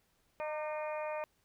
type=harmonic tone with a mistuned harmonic; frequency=305.9 Hz; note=D#4; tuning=29 cents flat; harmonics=2 / 3 / 4 / 5 / 6 / 7 / 8; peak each=-37 / -42 / -47 / -54 / -52 / -53 / -48 dBFS; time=0.4-1.24 s; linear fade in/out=0 ms; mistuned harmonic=4; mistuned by=-33 cents; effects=pink hiss -74 dBFS RMS until 1.44 s